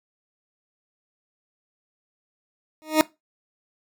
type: tone with exponential growth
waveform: 20% pulse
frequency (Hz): 311.1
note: D#4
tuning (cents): 0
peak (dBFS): -6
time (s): 2.82-3.01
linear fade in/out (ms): 0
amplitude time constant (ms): 40
effects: noise-tail reverb RT60 0.2 s tail -19 dB re dry